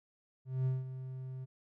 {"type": "tone with ADSR envelope", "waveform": "triangle", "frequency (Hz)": 130.1, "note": "C3", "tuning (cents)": -9, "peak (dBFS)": -26, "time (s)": [0.45, 1.46], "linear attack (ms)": 210, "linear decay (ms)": 180, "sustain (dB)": -12, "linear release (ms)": 25, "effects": []}